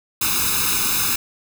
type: noise with comb filter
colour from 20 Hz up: white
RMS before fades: -20 dBFS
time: 0.21-1.16 s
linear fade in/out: 5 ms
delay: 0.78 ms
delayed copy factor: +1
effects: none